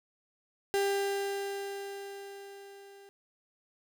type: tone with level ramp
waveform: 35% pulse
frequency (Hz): 397.4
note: G4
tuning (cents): +24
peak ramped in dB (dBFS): -24 to -50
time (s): 0.74-3.09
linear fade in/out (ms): 0
effects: none